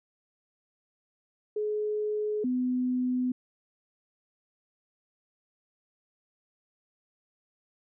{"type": "tone pair in turn", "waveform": "sine", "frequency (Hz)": [423.1, 251.6], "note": ["G#4", "B3"], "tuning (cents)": [32, 32], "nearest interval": "major sixth", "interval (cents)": 900, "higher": "first", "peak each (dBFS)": [-27, -25], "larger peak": "second", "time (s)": [[1.56, 2.44], [2.44, 3.32]], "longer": "neither", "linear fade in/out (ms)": 5, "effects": []}